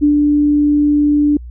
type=tone with ADSR envelope; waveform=sine; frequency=293.7 Hz; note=D4; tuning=in tune; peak=-7 dBFS; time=0.01-1.37 s; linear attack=26 ms; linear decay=100 ms; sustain=-2 dB; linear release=3 ms; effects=added 60 Hz sine -28 dBFS peak until 1.5 s